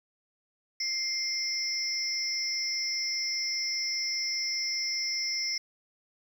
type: tone cluster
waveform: sine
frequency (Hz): 2105 / 5260 / 5660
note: C7 / E8 / F8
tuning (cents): +10 / -5 / +22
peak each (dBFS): -35 / -30 / -37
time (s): 0.8-5.58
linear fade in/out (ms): 5
effects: 9-bit